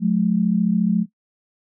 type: tone pair together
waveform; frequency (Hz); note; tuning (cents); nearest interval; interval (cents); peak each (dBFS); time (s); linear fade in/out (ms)
sine; 181.04 / 215.3; F#3 / A3; -37 / -37; minor third; 300; -18; 0-1.06; 50
effects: noise-tail reverb RT60 0.1 s tail -18 dB re dry